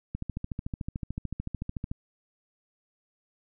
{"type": "click train", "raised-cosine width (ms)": 5, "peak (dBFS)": -20, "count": 25, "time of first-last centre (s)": [0.15, 1.915], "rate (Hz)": 13.6, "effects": []}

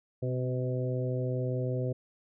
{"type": "harmonic tone with a mistuned harmonic", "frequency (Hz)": 126.8, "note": "B2", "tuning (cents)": 46, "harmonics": [1, 2, 3, 4, 5], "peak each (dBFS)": [-30, -39, -37, -36, -42], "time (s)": [0.22, 1.93], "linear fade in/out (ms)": 10, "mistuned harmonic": 2, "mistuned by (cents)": 37, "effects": []}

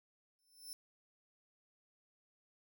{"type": "tone with exponential growth", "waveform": "20% pulse", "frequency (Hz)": 5320, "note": "E8", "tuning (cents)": 15, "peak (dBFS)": -37, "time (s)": [0.39, 0.73], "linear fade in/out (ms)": 0, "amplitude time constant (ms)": 73, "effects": []}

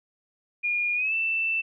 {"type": "tone with pitch glide", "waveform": "sine", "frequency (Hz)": [2427, 2662], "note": ["D#7", "E7"], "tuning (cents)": [-44, 16], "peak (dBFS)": -23, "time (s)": [0.63, 1.62], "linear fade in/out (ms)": 20, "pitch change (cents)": 160, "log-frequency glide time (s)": [0.95, 1.14], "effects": []}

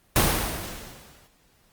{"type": "noise with exponential decay", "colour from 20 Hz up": "pink", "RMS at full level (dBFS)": -17, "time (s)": [0.16, 1.27], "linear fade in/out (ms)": 0, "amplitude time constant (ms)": 240, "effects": ["pink hiss -62 dBFS RMS until 1.72 s", "Opus 32 kbps"]}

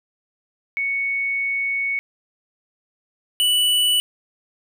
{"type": "tone pair in turn", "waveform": ["sine", "square"], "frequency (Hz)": [2220, 2963], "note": ["C#7", "F#7"], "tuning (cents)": [2, 2], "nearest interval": "perfect fourth", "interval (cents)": 500, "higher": "second", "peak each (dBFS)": [-20, -16], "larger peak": "second", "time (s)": [[0.77, 1.99], [3.4, 4]], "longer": "first", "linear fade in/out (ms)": 0, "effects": []}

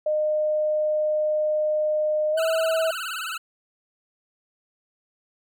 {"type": "tone with pitch glide", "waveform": "sine", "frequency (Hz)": [611, 647.3], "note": ["D#5", "E5"], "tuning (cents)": [-32, -32], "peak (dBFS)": -20, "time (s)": [0.06, 2.91], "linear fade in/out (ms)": 5, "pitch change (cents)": 100, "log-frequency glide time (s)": [2.32, 2.38]}
{"type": "tone with vibrato", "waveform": "25% pulse", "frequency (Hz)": 1400, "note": "F6", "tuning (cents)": 4, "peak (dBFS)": -25, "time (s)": [2.37, 3.38], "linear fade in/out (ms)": 10, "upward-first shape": "sine", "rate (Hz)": 19, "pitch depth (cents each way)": 150}
{"effects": []}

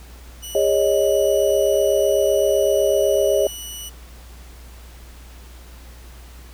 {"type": "tone", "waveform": "15% pulse", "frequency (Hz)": 2948, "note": "F#7", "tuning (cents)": -7, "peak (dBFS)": -24, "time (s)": [0.42, 3.9], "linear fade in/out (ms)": 20}
{"type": "chord", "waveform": "sine", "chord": "Ab suspended fourth", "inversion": "none", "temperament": "equal with one note detuned", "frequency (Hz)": [407.5, 554.4, 622.3], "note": ["Ab4", "Db5", "Eb5"], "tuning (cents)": [-33, 0, 0], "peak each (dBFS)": -19, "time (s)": [0.55, 3.47], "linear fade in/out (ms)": 2}
{"effects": ["added 60 Hz sine -39 dBFS peak until 6.53 s", "pink hiss -47 dBFS RMS until 6.53 s"]}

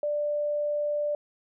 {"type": "tone", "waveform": "sine", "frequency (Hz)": 590, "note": "D5", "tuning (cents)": 8, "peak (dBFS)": -25, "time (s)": [0.03, 1.15], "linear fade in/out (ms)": 2, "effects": []}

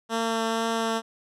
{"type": "tone with vibrato", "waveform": "10% pulse", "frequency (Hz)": 226.5, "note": "A#3", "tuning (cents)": -50, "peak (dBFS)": -16, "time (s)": [0.09, 1.02], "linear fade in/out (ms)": 50, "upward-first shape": "triangle", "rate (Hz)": 2.1, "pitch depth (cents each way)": 11, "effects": ["low-pass 9000 Hz 12 dB/octave"]}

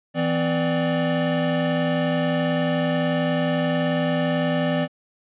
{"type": "tone cluster", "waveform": "square", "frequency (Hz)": [164.2, 255.5, 590], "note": ["E3", "C4", "D5"], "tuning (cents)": [-6, -41, 8], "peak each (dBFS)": -25, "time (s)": [0.14, 4.88], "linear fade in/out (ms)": 50, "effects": ["resampled to 8000 Hz"]}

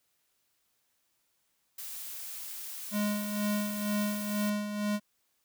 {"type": "noise", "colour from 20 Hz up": "blue", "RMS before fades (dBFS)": -41, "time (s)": [1.78, 4.5], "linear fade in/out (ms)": 5}
{"type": "tone with tremolo", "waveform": "square", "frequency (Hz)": 207.7, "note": "G#3", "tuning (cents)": 0, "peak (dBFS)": -28, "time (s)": [2.91, 5], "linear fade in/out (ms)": 50, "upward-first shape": "sine", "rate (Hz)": 2.1, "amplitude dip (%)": 55}
{"effects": ["white hiss -75 dBFS RMS until 5.44 s"]}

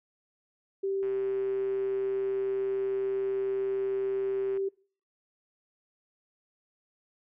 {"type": "tone", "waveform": "sine", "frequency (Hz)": 390, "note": "G4", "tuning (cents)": -9, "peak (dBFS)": -27, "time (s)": [0.83, 4.69], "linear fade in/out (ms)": 10}
{"type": "click train", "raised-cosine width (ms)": 0.5, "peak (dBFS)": -35, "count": 451, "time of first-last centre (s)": [1.03, 4.573], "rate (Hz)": 127}
{"effects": ["noise-tail reverb RT60 0.5 s tail -25 dB re dry"]}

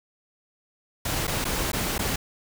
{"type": "noise with dropouts", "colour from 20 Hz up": "pink", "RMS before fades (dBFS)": -27, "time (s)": [1.05, 2.16], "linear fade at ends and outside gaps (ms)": 5, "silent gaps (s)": [[1.27, 1.277], [1.444, 1.451], [1.718, 1.731], [1.981, 1.991]], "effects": []}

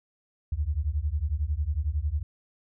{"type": "beating tone pair", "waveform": "sine", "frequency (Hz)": [69.3, 80.3], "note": ["C#2", "E2"], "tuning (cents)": [0, -45], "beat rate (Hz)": 11, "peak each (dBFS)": -28, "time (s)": [0.52, 2.23], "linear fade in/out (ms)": 5, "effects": []}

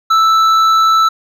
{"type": "tone with hard clipping", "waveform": "sine", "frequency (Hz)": 1318.5, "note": "E6", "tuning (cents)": 0, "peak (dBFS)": -9, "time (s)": [0.1, 1.09], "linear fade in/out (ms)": 10, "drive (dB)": 7, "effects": []}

